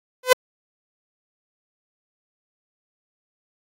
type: tone with exponential growth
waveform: sawtooth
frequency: 507 Hz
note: B4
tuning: 45 cents sharp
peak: -3 dBFS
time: 0.23-0.33 s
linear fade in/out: 5 ms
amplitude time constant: 20 ms
effects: AAC 48 kbps